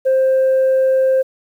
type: tone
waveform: sine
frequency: 526 Hz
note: C5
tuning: 9 cents sharp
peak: -9 dBFS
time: 0.05-1.23 s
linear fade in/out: 20 ms
effects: tanh soft clip ceiling -9 dBFS + 8-bit